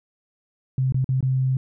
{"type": "tone with dropouts", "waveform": "sine", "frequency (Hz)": 130.81, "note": "C3", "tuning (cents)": 0, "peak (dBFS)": -18, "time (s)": [0.78, 1.57], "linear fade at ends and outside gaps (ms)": 2, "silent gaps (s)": [[0.923, 0.944], [1.044, 1.09], [1.207, 1.227]], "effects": []}